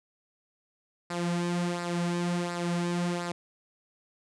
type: tone with flanger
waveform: sawtooth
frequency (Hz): 174.1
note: F3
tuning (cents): -5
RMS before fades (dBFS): -30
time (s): 1.1-3.32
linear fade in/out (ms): 5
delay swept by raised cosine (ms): 0.31 to 4.31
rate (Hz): 1.4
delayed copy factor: -0.6
effects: resampled to 22050 Hz